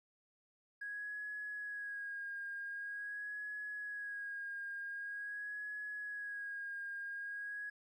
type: tone with vibrato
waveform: triangle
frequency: 1651 Hz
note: G#6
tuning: 11 cents flat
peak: -37 dBFS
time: 0.81-7.7 s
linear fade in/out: 10 ms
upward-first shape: sine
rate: 0.45 Hz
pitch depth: 36 cents each way
effects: tanh soft clip ceiling -39 dBFS